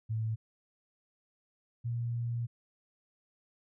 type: tone pair in turn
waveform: sine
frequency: 110.9 / 118.21 Hz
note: A2 / A#2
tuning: +14 / +25 cents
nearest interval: minor second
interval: 111 cents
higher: second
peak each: -30 / -31 dBFS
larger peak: first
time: 0.09-0.36 / 1.84-2.47 s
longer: second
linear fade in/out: 20 ms
effects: none